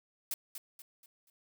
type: noise with echo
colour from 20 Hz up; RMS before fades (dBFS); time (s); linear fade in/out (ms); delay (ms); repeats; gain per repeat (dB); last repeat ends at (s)
blue; -35; 0.31-0.34; 2; 240; 4; -8; 1.3
effects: none